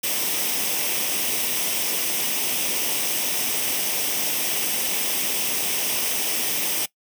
white noise with comb filter, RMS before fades -24 dBFS, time 0.03-6.86 s, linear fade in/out 10 ms, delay 0.35 ms, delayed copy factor +0.55, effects noise-tail reverb RT60 0.1 s tail -20 dB re dry + high-pass 200 Hz 12 dB/octave

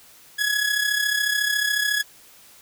sawtooth tone with amplitude modulation, 1682 Hz, G#6, 22 cents sharp, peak -14 dBFS, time 0.38-2.03 s, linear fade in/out 20 ms, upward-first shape sine, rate 34 Hz, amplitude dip 60%, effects white hiss -50 dBFS RMS until 2.61 s

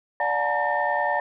sine tone cluster, 586 / 722 / 862 / 932 / 1812 Hz, D5 / F#5 / A5 / A#5 / A#6, -4 / -43 / -36 / -1 / -50 cents, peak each -27 dBFS, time 0.2-1.2 s, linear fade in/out 2 ms, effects tanh soft clip ceiling -11 dBFS

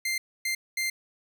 sawtooth tone bursts at uneven times, 2093 Hz, C7, in tune, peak -23 dBFS, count 3, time 0.05-0.18 / 0.45-0.55 / 0.77-0.9 s, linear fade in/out 5 ms, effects none

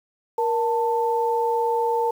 sine tone pair together, 470 / 887.9 Hz, A#4 / A5, +14 / +15 cents, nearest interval major seventh, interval 1101 cents, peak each -22 dBFS, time 0.38-2.11 s, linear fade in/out 5 ms, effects 8-bit

